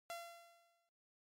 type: tone with exponential decay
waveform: sawtooth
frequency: 683 Hz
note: F5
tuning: 39 cents flat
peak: -39 dBFS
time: 0.1-0.89 s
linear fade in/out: 0 ms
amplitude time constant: 170 ms
effects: MP3 64 kbps